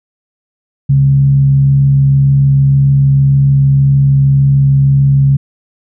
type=tone with frequency modulation; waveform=sine; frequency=138.59 Hz; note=C#3; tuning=in tune; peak=-5 dBFS; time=0.89-5.37 s; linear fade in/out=10 ms; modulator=66.6 Hz; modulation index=0.23; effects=none